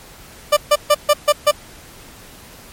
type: tone bursts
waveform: 30% pulse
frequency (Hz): 592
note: D5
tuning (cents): +14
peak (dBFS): -6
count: 6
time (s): 0.52-1.514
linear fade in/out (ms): 10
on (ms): 49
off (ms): 140
effects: pink hiss -41 dBFS RMS until 2.72 s + MP3 64 kbps